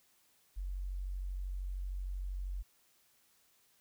sine tone, 46.47 Hz, F#1, 8 cents sharp, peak -36 dBFS, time 0.56-2.63 s, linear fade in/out 20 ms, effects white hiss -70 dBFS RMS until 3.8 s

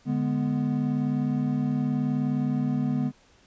triangle chord, G# diminished, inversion second, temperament equal, 146.83 / 207.7 / 246.9 Hz, D3 / G#3 / B3, 0 / 0 / 0 cents, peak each -26 / -28 / -24 dBFS, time 0.05-3.12 s, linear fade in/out 50 ms, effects pink hiss -59 dBFS RMS until 3.46 s + resampled to 16000 Hz

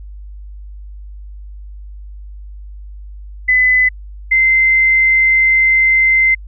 sine tone pair in turn, 2011 / 2075 Hz, B6 / C7, +31 / -15 cents, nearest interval minor second, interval 54 cents, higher second, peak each -8 dBFS, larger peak neither, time 3.48-3.89 / 4.31-6.35 s, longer second, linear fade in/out 10 ms, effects added 50 Hz sine -29 dBFS peak until 6.47 s

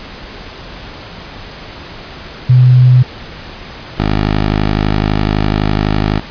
sine / 10% pulse tone pair in turn, 126 / 51.92 Hz, B2 / G#1, +35 / 0 cents, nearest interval octave + minor third, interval 1535 cents, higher first, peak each -3 dBFS, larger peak neither, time 2.49-3.03 / 3.98-6.2 s, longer second, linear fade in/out 10 ms, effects pink hiss -30 dBFS RMS until 6.3 s + resampled to 11025 Hz

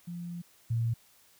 sine tone pair in turn, 173.2 / 115.6 Hz, F3 / A#2, -14 / -14 cents, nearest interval perfect fifth, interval 700 cents, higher first, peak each -36 / -26 dBFS, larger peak second, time 0.07-0.42 / 0.7-0.94 s, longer first, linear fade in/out 10 ms, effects white hiss -62 dBFS RMS until 1.39 s

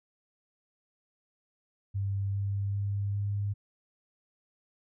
sine tone with pitch steps, 98.8 / 99.66 / 100.53 / 101.4 Hz, G2 / G2 / G2 / G#2, +14 / +29 / +44 / -41 cents, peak -28 dBFS, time 1.94-3.54 s, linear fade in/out 20 ms, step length 400 ms, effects none

